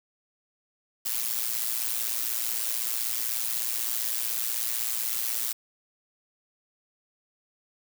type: noise with amplitude modulation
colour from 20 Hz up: blue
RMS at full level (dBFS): -26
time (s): 1.05-5.53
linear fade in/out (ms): 10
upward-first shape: sine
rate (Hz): 116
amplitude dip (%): 75
effects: none